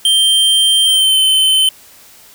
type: tone with pitch glide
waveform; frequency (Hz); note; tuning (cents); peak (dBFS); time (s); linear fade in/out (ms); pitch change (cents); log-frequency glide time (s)
square; 3150 to 3071; G7 to G7; +8 to -36; -9; 0.05-1.69; 2; -44; 0.84-1.19
effects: white hiss -42 dBFS RMS until 2.34 s